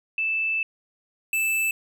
sine / square tone pair in turn, 2637 / 2637 Hz, E7 / E7, 0 / 0 cents, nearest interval unison, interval 0 cents, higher neither, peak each -22 dBFS, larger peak neither, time 0.18-0.63 / 1.33-1.71 s, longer first, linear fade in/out 2 ms, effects none

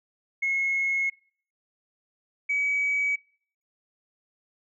sine tone pair in turn, 2172 / 2274 Hz, C#7 / C#7, -36 / +44 cents, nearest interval minor second, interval 80 cents, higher second, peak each -22 dBFS, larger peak neither, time 0.42-1.1 / 2.49-3.16 s, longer first, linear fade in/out 10 ms, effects noise-tail reverb RT60 0.5 s tail -22 dB re dry + tanh soft clip ceiling -18 dBFS

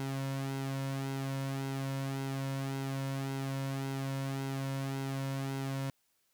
sawtooth tone with flanger, 135.6 Hz, C#3, 38 cents flat, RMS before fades -36 dBFS, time 0-5.9 s, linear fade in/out 0 ms, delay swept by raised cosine 1.7 to 2.6 ms, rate 1.8 Hz, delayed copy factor -0.55, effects white hiss -75 dBFS RMS until 6.33 s

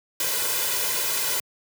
white noise with comb filter, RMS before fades -25 dBFS, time 0.2-1.4 s, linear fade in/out 2 ms, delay 2 ms, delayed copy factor +0.8, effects high-pass 150 Hz 12 dB/octave

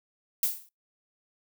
violet noise with exponential decay, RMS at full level -22 dBFS, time 0.43-0.69 s, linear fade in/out 2 ms, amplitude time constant 56 ms, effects noise-tail reverb RT60 0.2 s tail -25 dB re dry

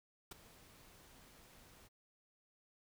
pink noise with ADSR envelope, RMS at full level -45 dBFS, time 0.31-1.89 s, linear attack 6 ms, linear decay 15 ms, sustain -17 dB, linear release 30 ms, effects none

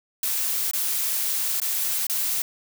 blue noise with dropouts, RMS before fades -25 dBFS, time 0.23-2.42 s, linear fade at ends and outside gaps 2 ms, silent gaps 0.712-0.734 / 1.601-1.617 / 2.068-2.097 s, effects none

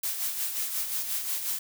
blue noise with tremolo, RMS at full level -29 dBFS, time 0.03-1.59 s, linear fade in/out 5 ms, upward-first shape sine, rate 5.6 Hz, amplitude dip 50%, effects none

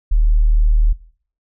sine tone, 38.33 Hz, D#1, 25 cents flat, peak -10 dBFS, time 0.11-0.93 s, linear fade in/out 10 ms, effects noise-tail reverb RT60 0.5 s tail -17 dB re dry

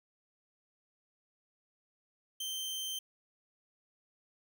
sawtooth tone, 3121 Hz, G7, 8 cents flat, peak -33 dBFS, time 2.4-2.99 s, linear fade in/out 5 ms, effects none

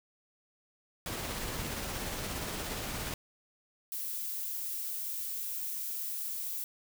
pink noise with tremolo, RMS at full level -36 dBFS, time 1.06-3.14 s, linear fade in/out 2 ms, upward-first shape triangle, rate 17 Hz, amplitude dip 30%
violet noise, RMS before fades -37 dBFS, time 3.92-6.64 s, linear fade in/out 0 ms
effects none

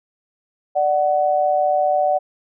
sine tone pair together, 591.6 / 746 Hz, D5 / F#5, +13 / +14 cents, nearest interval major third, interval 401 cents, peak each -18 / -17 dBFS, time 0.75-2.19 s, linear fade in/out 20 ms, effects none

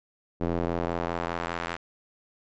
square tone with band-pass filter sweep, 42.49 Hz, F1, 47 cents flat, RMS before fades -30 dBFS, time 0.4-1.77 s, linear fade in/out 20 ms, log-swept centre 370 to 1700 Hz, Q 0.88, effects resampled to 16000 Hz

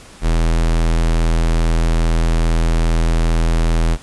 square tone, 41.2 Hz, E1, in tune, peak -13 dBFS, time 0.21-3.98 s, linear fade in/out 50 ms, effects pink hiss -41 dBFS RMS until 4.02 s + resampled to 24000 Hz

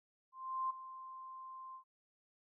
sine tone with ADSR envelope, 1046.5 Hz, C6, in tune, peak -33 dBFS, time 0.32-1.84 s, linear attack 380 ms, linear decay 12 ms, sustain -14 dB, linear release 92 ms, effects none

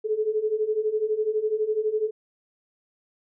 sine beating tone pair, 423.2 / 435.2 Hz, G#4 / A4, +33 / -19 cents, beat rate 12 Hz, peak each -27 / -24 dBFS, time 0.04-2.11 s, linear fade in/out 20 ms, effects none

